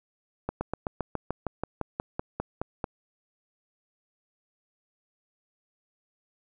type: slowing click train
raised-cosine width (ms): 1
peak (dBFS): -15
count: 15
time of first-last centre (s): 0.49-2.842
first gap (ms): 120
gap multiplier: 1.05
effects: none